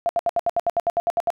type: tone bursts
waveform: sine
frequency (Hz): 686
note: F5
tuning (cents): -31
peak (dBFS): -17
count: 13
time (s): 0.06-1.303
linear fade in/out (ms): 0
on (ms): 31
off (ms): 70
effects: none